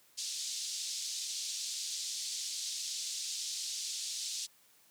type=band-pass noise; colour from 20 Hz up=pink; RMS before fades=-39 dBFS; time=0.17-4.47 s; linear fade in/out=20 ms; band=4000 to 7900 Hz; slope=24 dB/octave; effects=white hiss -65 dBFS RMS until 4.9 s + high-pass 100 Hz 12 dB/octave